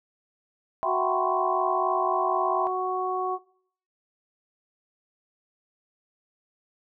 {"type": "chord", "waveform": "sine", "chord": "C major seventh", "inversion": "first", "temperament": "equal", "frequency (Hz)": [659.3, 784, 987.8, 1046.5], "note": ["E5", "G5", "B5", "C6"], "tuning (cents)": [0, 0, 0, 0], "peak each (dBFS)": [-28, -31, -32, -29], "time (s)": [0.83, 2.67], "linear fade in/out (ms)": 0}
{"type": "harmonic tone", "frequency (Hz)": 370, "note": "F#4", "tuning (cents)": 0, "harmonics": [1, 2, 3], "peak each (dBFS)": [-29, -29, -29], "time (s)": [0.84, 3.39], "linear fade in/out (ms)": 50}
{"effects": ["noise-tail reverb RT60 0.6 s tail -21 dB re dry"]}